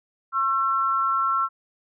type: tone pair together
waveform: sine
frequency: 1084.1 / 1345 Hz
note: C#6 / E6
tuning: -39 / +34 cents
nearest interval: major third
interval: 373 cents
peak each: -25 / -21 dBFS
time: 0.32-1.49 s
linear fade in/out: 50 ms
effects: none